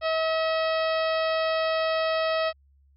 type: harmonic tone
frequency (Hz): 642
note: E5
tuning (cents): -46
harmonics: 1 / 2 / 3 / 4 / 5 / 6 / 7 / 8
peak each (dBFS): -24 / -30 / -34 / -36 / -38 / -40 / -41 / -42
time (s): 0.01-2.53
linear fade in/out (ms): 50
effects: added 69 Hz sine -57 dBFS peak until 2.96 s